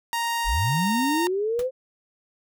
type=tone with pitch glide; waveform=sawtooth; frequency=932.3 to 923.2 Hz; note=A#5 to A#5; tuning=0 to -17 cents; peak=-20 dBFS; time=0.13-1.27 s; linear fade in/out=0 ms; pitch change=-17 cents; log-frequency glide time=0.48-0.98 s
type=linear sweep; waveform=sine; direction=up; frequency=30.14 to 529 Hz; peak=-22 dBFS; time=0.44-1.71 s; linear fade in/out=50 ms
type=noise with exponential decay; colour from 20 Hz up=pink; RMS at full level=-33 dBFS; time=1.59-1.67 s; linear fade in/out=2 ms; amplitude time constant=17 ms
effects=none